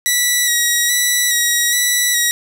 10% pulse tone with vibrato, 1933 Hz, B6, 38 cents flat, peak -4 dBFS, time 0.06-2.31 s, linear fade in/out 0 ms, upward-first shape square, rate 1.2 Hz, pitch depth 24 cents each way, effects 7-bit

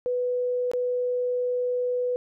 sine tone with dropouts, 495 Hz, B4, 4 cents sharp, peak -23 dBFS, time 0.06-2.16 s, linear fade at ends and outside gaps 0 ms, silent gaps 0.715-0.735 s, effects none

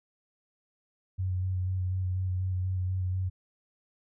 sine tone with vibrato, 92.5 Hz, F#2, in tune, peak -27 dBFS, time 1.18-3.3 s, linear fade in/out 20 ms, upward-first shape square, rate 4.1 Hz, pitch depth 17 cents each way, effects none

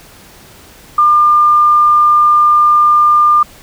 sine tone, 1200 Hz, D6, 37 cents sharp, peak -5 dBFS, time 0.98-3.43 s, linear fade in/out 5 ms, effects pink hiss -39 dBFS RMS until 3.62 s

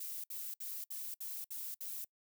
violet noise bursts, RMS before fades -43 dBFS, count 7, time 0-2.046 s, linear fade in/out 5 ms, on 240 ms, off 61 ms, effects noise-tail reverb RT60 0.1 s tail -25 dB re dry

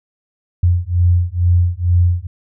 sine beating tone pair, 87 / 89.2 Hz, F2 / F2, -6 / +37 cents, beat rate 2.2 Hz, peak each -14 dBFS, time 0.63-2.27 s, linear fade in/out 5 ms, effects none

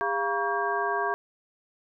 sine tone cluster, 405.2 / 694 / 954 / 1126 / 1603 Hz, G#4 / F5 / A#5 / C#6 / G6, -43 / -11 / +40 / +27 / +38 cents, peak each -31 dBFS, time 0.01-1.14 s, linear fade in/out 0 ms, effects none

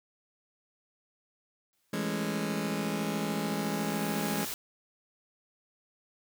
white noise with exponential growth, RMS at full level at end -36 dBFS, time 1.73-4.54 s, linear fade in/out 0 ms, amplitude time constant 610 ms
sawtooth chord, A major seventh, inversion second, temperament just, 165 / 206.2 / 220 / 275 Hz, E3 / G#3 / A3 / C#4, +2 / -12 / 0 / -14 cents, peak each -32 / -29 / -35 / -33 dBFS, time 1.93-4.45 s, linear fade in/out 5 ms
effects none

